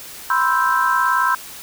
sine chord, C major seventh, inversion third, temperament equal, 987.8 / 1046.5 / 1318.5 / 1568 Hz, B5 / C6 / E6 / G6, 0 / 0 / 0 / 0 cents, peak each -20 dBFS, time 0.3-1.35 s, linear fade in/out 2 ms, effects white hiss -36 dBFS RMS until 1.62 s

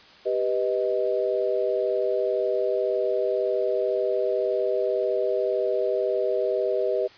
sine chord, G augmented, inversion none, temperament equal with one note detuned, 392 / 493.9 / 625.5 Hz, G4 / B4 / D#5, 0 / 0 / +9 cents, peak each -26 dBFS, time 0.25-7.08 s, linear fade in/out 20 ms, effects white hiss -50 dBFS RMS until 7.17 s + resampled to 11025 Hz

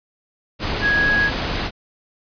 sine tone in noise, 1661.2 Hz, G#6, in tune, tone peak -15 dBFS, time 0.81-1.31 s, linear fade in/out 50 ms, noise pink, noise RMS -23 dBFS, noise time 0.59-1.71 s, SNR +5 dB, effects resampled to 11025 Hz

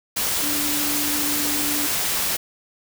sine tone in noise, 293.7 Hz, D4, in tune, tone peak -28 dBFS, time 0.42-1.87 s, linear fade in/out 10 ms, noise white, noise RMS -23 dBFS, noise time 0.16-2.37 s, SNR -8 dB, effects none

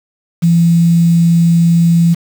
sine tone with quantisation, 168.7 Hz, E3, 40 cents sharp, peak -6 dBFS, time 0.42-2.15 s, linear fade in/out 20 ms, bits 5, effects none

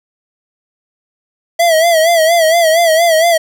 square tone with vibrato, 659.3 Hz, E5, in tune, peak -8 dBFS, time 1.59-3.38 s, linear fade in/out 10 ms, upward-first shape sine, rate 4.3 Hz, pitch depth 84 cents each way, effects none

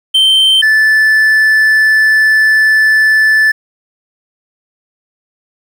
triangle tone pair in turn, 3116 / 1748.8 Hz, G7 / A6, -11 / -11 cents, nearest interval minor seventh, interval 1000 cents, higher first, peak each -4 dBFS, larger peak neither, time 0.14-0.62 / 0.62-3.52 s, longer second, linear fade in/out 10 ms, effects 7-bit

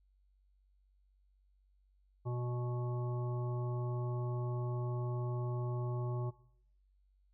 harmonic tone, 122.4 Hz, B2, 15 cents flat, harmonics 1 / 3 / 5 / 7 / 9, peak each -35 / -43 / -49 / -50 / -51 dBFS, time 2.25-6.31 s, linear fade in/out 20 ms, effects noise-tail reverb RT60 0.7 s tail -20 dB re dry + added 48 Hz sine -67 dBFS peak until 7.33 s

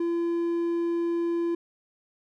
triangle tone, 340 Hz, F4, 46 cents flat, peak -22 dBFS, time 0-1.55 s, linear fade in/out 5 ms, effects none

